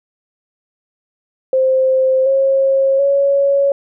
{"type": "tone with pitch steps", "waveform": "sine", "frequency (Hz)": [523.3, 540.2, 557.6], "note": ["C5", "C#5", "C#5"], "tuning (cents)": [0, -45, 10], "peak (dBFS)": -10, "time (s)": [1.53, 3.72], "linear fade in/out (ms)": 2, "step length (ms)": 730, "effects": []}